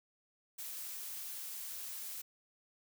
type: noise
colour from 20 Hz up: blue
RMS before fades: -44 dBFS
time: 0.58-2.22 s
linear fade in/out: 10 ms
effects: none